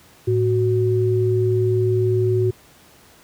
sine tone pair together, 110 / 370 Hz, A2 / F#4, 0 / 0 cents, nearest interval octave + major sixth, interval 2100 cents, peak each -18 dBFS, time 0.27-2.51 s, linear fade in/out 10 ms, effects pink hiss -50 dBFS RMS until 3.23 s + high-pass 60 Hz 12 dB/octave

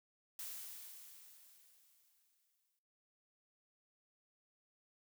blue noise with exponential decay, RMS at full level -45 dBFS, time 0.39-2.79 s, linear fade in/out 1 ms, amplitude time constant 520 ms, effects noise-tail reverb RT60 0.7 s tail -18 dB re dry

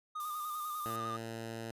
triangle tone with vibrato, 1219 Hz, D#6, 36 cents flat, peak -35 dBFS, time 0.15-1.17 s, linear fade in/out 10 ms, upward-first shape square, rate 10 Hz, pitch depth 31 cents each way
violet noise, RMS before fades -45 dBFS, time 0.2-0.96 s, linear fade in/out 0 ms
10% pulse tone, 113.8 Hz, A#2, 41 cents flat, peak -32 dBFS, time 0.86-1.71 s, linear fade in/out 0 ms
effects resampled to 32000 Hz

